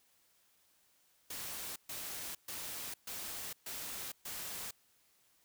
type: noise bursts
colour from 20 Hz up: white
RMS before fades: -43 dBFS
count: 6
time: 1.3-4.71 s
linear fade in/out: 5 ms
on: 460 ms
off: 130 ms
effects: white hiss -71 dBFS RMS until 5.44 s